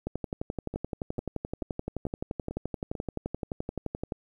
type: two click trains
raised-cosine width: 2 ms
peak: -22 / -18 dBFS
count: 6 / 48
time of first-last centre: 0.74-2.952 / 0.07-4.122 s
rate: 2.26 / 11.6 Hz
effects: 10-bit